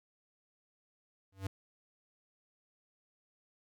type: tone with exponential growth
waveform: square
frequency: 96.6 Hz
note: G2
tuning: 25 cents flat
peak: -32 dBFS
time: 1.32-1.47 s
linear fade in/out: 5 ms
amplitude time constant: 31 ms
effects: none